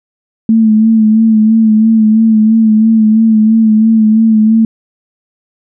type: tone with vibrato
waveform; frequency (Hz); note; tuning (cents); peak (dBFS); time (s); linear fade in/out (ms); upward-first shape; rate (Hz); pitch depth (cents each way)
sine; 220; A3; 0; -4; 0.49-4.65; 2; sine; 3; 40
effects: none